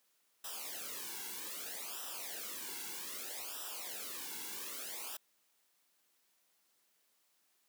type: noise with flanger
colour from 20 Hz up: white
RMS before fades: -44 dBFS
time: 0.44-5.17 s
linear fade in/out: 5 ms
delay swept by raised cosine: 0.45 to 1.65 ms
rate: 0.63 Hz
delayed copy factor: -0.95
effects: white hiss -75 dBFS RMS until 7.68 s + high-pass 200 Hz 12 dB/octave